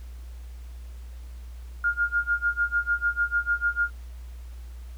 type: tone with tremolo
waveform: sine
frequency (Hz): 1415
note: F6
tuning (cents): +22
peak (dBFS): -19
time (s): 1.84-3.9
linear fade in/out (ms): 2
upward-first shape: sine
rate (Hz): 6.7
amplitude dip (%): 95
effects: added 60 Hz sine -37 dBFS peak until 4.97 s + pink hiss -57 dBFS RMS until 4.97 s